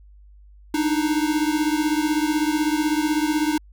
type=beating tone pair; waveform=square; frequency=300 / 316 Hz; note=D4 / D#4; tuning=+37 / +27 cents; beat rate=16 Hz; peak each=-22 / -24 dBFS; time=0.74-3.58 s; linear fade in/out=5 ms; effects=added 50 Hz sine -45 dBFS peak until 3.72 s